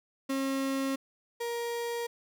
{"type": "tone pair in turn", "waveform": "35% pulse", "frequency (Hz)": [270, 470.9], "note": ["C#4", "A#4"], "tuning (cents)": [-45, 18], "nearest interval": "minor seventh", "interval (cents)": 963, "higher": "second", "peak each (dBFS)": [-27, -30], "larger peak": "first", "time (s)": [[0.29, 0.96], [1.4, 2.07]], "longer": "neither", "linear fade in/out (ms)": 10, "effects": []}